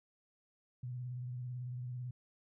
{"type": "tone with vibrato", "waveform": "sine", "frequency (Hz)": 124.3, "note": "B2", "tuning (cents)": 12, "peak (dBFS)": -39, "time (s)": [0.83, 2.11], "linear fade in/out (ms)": 5, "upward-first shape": "triangle", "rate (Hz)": 18, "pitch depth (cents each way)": 56, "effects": []}